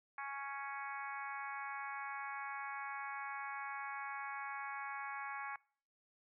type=harmonic tone; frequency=277.5 Hz; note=C#4; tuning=2 cents sharp; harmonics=3 / 4 / 5 / 6 / 7 / 8 / 9; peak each=-47 / -46 / -51 / -48 / -56 / -50 / -61 dBFS; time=0.18-5.56 s; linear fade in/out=2 ms; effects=noise-tail reverb RT60 0.5 s tail -25 dB re dry